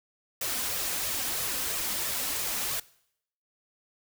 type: noise with flanger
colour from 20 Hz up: white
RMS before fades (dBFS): -31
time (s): 0.41-2.8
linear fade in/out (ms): 5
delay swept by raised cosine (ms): 1.6 to 4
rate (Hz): 3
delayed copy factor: +0.5
effects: noise-tail reverb RT60 0.7 s tail -21 dB re dry